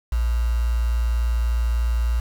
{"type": "tone with quantisation", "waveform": "sine", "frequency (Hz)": 58.27, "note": "A#1", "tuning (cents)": 0, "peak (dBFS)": -18, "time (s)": [0.12, 2.2], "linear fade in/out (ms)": 5, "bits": 6, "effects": []}